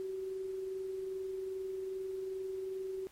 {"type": "tone with amplitude modulation", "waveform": "sine", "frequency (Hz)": 380.1, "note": "F#4", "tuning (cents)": 47, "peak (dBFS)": -35, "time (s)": [0, 3.07], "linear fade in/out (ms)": 0, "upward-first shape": "sine", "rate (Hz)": 22.5, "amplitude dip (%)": 30, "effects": ["pink hiss -62 dBFS RMS until 3.11 s", "MP3 64 kbps"]}